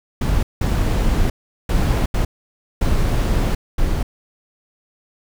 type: noise bursts at uneven times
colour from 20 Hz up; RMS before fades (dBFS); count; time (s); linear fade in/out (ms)
brown; -17; 6; 0.21-0.43 / 0.61-1.3 / 1.69-2.06 / 2.14-2.25 / 2.81-3.55 / 3.78-4.03; 5
effects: none